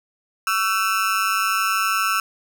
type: tone with amplitude modulation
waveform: 35% pulse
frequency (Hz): 1329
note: E6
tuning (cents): +14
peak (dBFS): -13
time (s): 0.47-2.2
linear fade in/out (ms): 2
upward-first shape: sine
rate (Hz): 201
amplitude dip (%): 90
effects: none